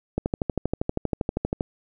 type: click train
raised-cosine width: 2 ms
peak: -10 dBFS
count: 19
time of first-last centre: 0.18-1.609 s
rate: 12.6 Hz
effects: none